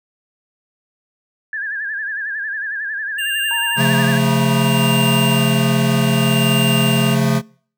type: tone with vibrato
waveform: sine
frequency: 1679 Hz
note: G#6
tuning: 18 cents sharp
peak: -21 dBFS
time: 1.53-4.18 s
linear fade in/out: 2 ms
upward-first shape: sine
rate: 11 Hz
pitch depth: 95 cents each way
type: tone with tremolo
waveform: square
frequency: 2794 Hz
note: F7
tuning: in tune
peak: -19 dBFS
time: 3.18-7.15 s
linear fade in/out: 10 ms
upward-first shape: sine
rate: 0.65 Hz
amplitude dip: 65%
type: tone with pitch glide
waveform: sine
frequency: 932.3 to 965.7 Hz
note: A#5 to B5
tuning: 0 to -39 cents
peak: -25 dBFS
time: 3.51-5.38 s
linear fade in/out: 0 ms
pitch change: +61 cents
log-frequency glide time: 3.62-4.45 s
type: chord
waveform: square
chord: Db augmented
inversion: none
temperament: equal with one note detuned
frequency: 136.21 / 174.61 / 220 Hz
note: Db3 / F3 / A3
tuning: -30 / 0 / 0 cents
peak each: -17 / -21 / -19 dBFS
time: 3.76-7.42 s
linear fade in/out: 50 ms
effects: noise-tail reverb RT60 0.5 s tail -25 dB re dry